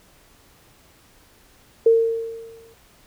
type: tone with exponential decay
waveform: sine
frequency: 455.6 Hz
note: A#4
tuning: 40 cents flat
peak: -9 dBFS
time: 1.86-2.74 s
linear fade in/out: 5 ms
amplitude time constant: 190 ms
effects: pink hiss -54 dBFS RMS until 3.06 s